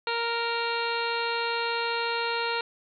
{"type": "harmonic tone with a mistuned harmonic", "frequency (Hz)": 466.2, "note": "A#4", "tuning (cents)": 0, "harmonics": [1, 2, 3, 4, 5, 6, 7, 8, 9], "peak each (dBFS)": [-32, -31, -33, -39, -37, -36, -44, -39, -36], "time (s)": [0.07, 2.61], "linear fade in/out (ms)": 2, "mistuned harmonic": 6, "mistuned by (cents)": -15, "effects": []}